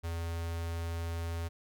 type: tone with notch filter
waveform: square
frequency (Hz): 83.7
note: E2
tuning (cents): +27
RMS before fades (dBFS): -36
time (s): 0.03-1.49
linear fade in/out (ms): 20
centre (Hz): 220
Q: 1.9
effects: none